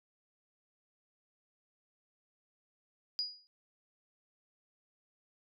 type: tone with exponential decay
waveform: sine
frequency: 4900 Hz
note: D#8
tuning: 27 cents flat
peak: -29 dBFS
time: 3.19-3.47 s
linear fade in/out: 0 ms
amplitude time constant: 60 ms
effects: none